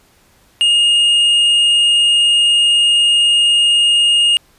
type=tone with hard clipping; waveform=sine; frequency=2846 Hz; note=F7; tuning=32 cents sharp; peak=-10 dBFS; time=0.61-4.37 s; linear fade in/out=0 ms; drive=4 dB; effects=pink hiss -52 dBFS RMS until 4.58 s + resampled to 32000 Hz